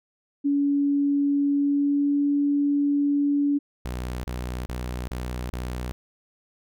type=tone with pitch glide; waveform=sine; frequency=283.8 to 286.3 Hz; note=C#4 to D4; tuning=+41 to -44 cents; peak=-19 dBFS; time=0.44-3.59 s; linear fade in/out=20 ms; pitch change=+15 cents; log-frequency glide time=1.52-2.25 s
type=tone bursts; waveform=sawtooth; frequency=61.74 Hz; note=B1; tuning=in tune; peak=-25 dBFS; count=5; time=3.85-5.92 s; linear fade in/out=0 ms; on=390 ms; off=30 ms
effects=none

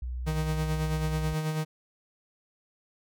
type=tone; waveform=sine; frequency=61.74 Hz; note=B1; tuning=in tune; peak=-31 dBFS; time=0.02-1.34 s; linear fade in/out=5 ms
type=tone with tremolo; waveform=45% pulse; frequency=156 Hz; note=D#3; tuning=5 cents sharp; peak=-26 dBFS; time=0.26-1.65 s; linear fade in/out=20 ms; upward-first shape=sine; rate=9.2 Hz; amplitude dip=45%
effects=none

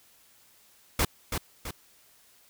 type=noise with echo; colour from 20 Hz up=pink; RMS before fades=-24 dBFS; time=0.99-1.05 s; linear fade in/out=5 ms; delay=330 ms; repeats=2; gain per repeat=-6 dB; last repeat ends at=1.71 s; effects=white hiss -60 dBFS RMS until 2.49 s

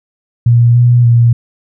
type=tone with pitch steps; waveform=sine; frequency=118.8 / 121.4 / 118.2 Hz; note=A#2 / B2 / A#2; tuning=+33 / -29 / +24 cents; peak=-4 dBFS; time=0.46-1.33 s; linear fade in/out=5 ms; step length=290 ms; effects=none

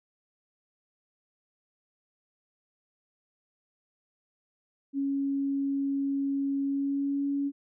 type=tone with pitch glide; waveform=sine; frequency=276.8 to 281 Hz; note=C#4 to C#4; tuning=-2 to +24 cents; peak=-26 dBFS; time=4.93-7.52 s; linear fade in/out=50 ms; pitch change=+26 cents; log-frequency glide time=6.63-7.27 s; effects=none

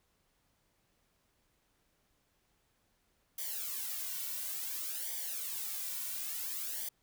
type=noise with flanger; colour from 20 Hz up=blue; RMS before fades=-39 dBFS; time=3.38-6.89 s; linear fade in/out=5 ms; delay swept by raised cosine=0.74 to 2.44 ms; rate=0.57 Hz; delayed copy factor=-0.8; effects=pink hiss -75 dBFS RMS until 7.02 s

